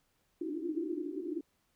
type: band-pass noise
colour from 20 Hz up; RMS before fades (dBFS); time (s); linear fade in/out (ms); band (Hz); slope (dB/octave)
white; -37; 0.41-1.41; 5; 290 to 360; 96
effects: pink hiss -75 dBFS RMS until 1.75 s